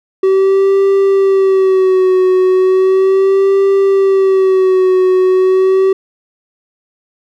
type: tone with vibrato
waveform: triangle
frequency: 381.3 Hz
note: G4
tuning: 48 cents flat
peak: -5 dBFS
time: 0.23-5.93 s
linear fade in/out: 5 ms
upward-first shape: sine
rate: 0.36 Hz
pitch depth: 48 cents each way
effects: none